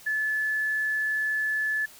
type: tone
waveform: sine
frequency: 1729 Hz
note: A6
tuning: 31 cents flat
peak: -24 dBFS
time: 0.06-1.86 s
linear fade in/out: 10 ms
effects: white hiss -50 dBFS RMS until 1.99 s